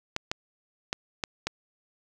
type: clicks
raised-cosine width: 0.2 ms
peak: -11 dBFS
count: 5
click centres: 0.164 / 0.315 / 0.929 / 1.238 / 1.47 s
effects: none